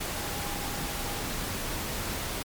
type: tone in noise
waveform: sine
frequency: 813 Hz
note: G#5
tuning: 37 cents flat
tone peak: -42 dBFS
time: 0.16-1.22 s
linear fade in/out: 10 ms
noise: pink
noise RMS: -33 dBFS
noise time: 0-2.43 s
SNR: -12 dB
effects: MP3 96 kbps